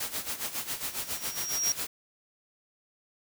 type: noise with tremolo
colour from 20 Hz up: white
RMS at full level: -32 dBFS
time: 0-1.87 s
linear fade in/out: 5 ms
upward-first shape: sine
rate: 7.3 Hz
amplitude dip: 75%
type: tone with exponential growth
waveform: sine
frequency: 5650 Hz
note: F8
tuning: 19 cents sharp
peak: -23 dBFS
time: 0.75-1.72 s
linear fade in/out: 2 ms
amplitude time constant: 210 ms
effects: none